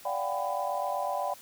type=tone cluster; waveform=sine; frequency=582 / 703 / 743 / 791 / 1000 Hz; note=D5 / F5 / F#5 / G5 / B5; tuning=-16 / +11 / +7 / +15 / +21 cents; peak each=-34 / -36 / -36 / -34 / -35 dBFS; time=0.05-1.34 s; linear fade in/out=5 ms; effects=white hiss -51 dBFS RMS until 1.41 s